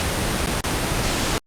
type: noise with dropouts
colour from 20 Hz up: pink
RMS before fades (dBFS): -22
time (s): 0-1.38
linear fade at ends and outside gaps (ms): 0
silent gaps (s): 0.461-0.471 / 0.607-0.64
effects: low-pass 10000 Hz 12 dB/octave + Opus 48 kbps